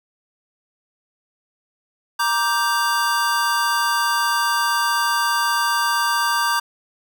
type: chord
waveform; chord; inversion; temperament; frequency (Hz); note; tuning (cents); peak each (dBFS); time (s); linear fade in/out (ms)
square; G minor; first; just; 940.8 / 1176 / 1568; Bb5 / D6 / G6; +16 / +2 / 0; -23; 2.19-6.6; 10
effects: none